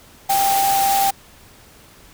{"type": "tone in noise", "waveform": "sine", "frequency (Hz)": 788, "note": "G5", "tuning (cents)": 9, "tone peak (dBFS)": -15, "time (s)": [0.29, 1.11], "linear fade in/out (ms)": 10, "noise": "white", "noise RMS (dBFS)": -23, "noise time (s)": [0.29, 1.11], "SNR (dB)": 5, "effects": ["pink hiss -47 dBFS RMS until 2.13 s"]}